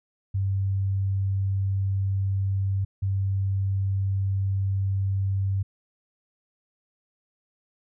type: tone bursts at uneven times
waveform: sine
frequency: 97.3 Hz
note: G2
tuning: 12 cents flat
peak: -22 dBFS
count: 2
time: 0.34-2.85 / 3.02-5.63 s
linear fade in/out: 10 ms
effects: none